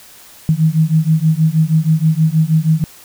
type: beating tone pair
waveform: sine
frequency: 155.56 / 161.86 Hz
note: D#3 / E3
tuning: 0 / -31 cents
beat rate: 6.3 Hz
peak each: -13 / -13 dBFS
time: 0.49-2.84 s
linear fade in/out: 0 ms
effects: white hiss -41 dBFS RMS until 3.04 s